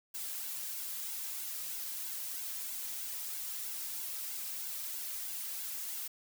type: noise with flanger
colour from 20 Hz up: blue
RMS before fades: -40 dBFS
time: 0.14-6.08 s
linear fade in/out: 10 ms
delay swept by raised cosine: 1.6 to 2.8 ms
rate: 3.1 Hz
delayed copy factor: -0.7
effects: none